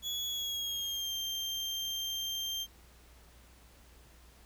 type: tone with pitch glide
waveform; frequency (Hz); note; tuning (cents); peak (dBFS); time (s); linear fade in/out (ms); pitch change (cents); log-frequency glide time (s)
35% pulse; 3376 to 3168; G#7 to G7; +28 to +18; -32; 0.02-2.67; 50; -110; 0.26-1.14
effects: added 60 Hz sine -58 dBFS peak until 4.45 s + pink hiss -61 dBFS RMS until 4.45 s